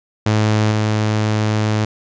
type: tone with level steps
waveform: sawtooth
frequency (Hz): 107.5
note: A2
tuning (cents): -40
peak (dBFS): -9 / -11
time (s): 0.26-1.85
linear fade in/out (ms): 5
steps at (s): 0.71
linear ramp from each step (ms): 5
effects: resampled to 16000 Hz